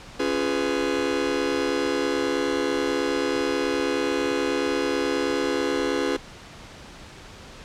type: chord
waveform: 45% pulse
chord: C# dominant seventh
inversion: none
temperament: just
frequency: 277.2 / 346.5 / 415.8 / 498.9 Hz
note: C#4 / E#4 / G#4 / B4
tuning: 0 / -14 / +2 / +17 cents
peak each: -28 dBFS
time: 0.19-6.17 s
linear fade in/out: 10 ms
effects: pink hiss -43 dBFS RMS until 7.64 s + low-pass 6000 Hz 12 dB/octave